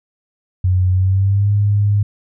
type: tone with pitch glide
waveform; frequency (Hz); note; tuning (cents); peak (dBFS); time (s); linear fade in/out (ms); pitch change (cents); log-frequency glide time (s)
sine; 91.9 to 102.56; F#2 to G#2; -11 to -21; -11; 0.64-2.03; 5; +190; 0.91-1.51
effects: none